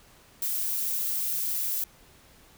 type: noise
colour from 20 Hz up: violet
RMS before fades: -29 dBFS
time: 0.42-1.84 s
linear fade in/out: 2 ms
effects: pink hiss -56 dBFS RMS until 2.57 s